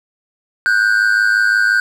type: tone pair together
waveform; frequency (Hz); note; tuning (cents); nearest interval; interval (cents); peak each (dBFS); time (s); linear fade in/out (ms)
triangle; 1467 / 1572.7; F#6 / G6; -15 / +5; minor second; 120; -12; 0.66-1.8; 0
effects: none